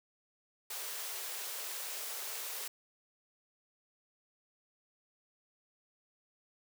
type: high-pass noise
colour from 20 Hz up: white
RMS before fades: -41 dBFS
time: 0.7-2.68 s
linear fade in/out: 5 ms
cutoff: 370 Hz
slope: 96 dB/octave
effects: none